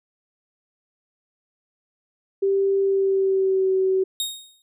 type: tone with pitch glide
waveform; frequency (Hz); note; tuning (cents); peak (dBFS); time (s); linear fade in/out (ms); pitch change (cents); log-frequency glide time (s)
sine; 392 to 378.9; G4 to F#4; 0 to +41; -17; 2.42-4.04; 10; -59; 2.81-3.72
type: tone with exponential decay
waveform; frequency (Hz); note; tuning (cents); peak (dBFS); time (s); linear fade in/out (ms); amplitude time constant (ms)
sawtooth; 3729; A#7; 0; -18; 4.2-4.62; 1; 90
effects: none